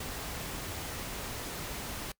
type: noise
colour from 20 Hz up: pink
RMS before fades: -39 dBFS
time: 0-2.12 s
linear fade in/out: 5 ms
effects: noise-tail reverb RT60 0.1 s tail -22 dB re dry